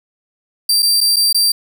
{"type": "tone with dropouts", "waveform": "sawtooth", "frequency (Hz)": 4699, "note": "D8", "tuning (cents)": 0, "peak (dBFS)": -8, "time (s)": [0.69, 1.52], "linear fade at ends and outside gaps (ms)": 5, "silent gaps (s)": [[0.823, 0.827], [1.006, 1.011], [1.161, 1.166], [1.328, 1.345]], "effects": []}